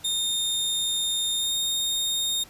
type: tone with pitch glide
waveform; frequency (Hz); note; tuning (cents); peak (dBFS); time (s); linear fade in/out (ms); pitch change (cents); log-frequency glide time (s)
sawtooth; 3657 to 3687; A#7 to A#7; -34 to -20; -21; 0.04-2.44; 10; +14; 1.37-1.54
effects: pink hiss -50 dBFS RMS until 2.49 s + resampled to 32000 Hz